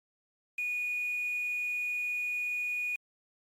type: tone with quantisation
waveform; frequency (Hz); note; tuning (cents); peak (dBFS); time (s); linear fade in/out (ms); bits
sine; 2460; D#7; -20; -30; 0.58-2.96; 5; 8
effects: MP3 64 kbps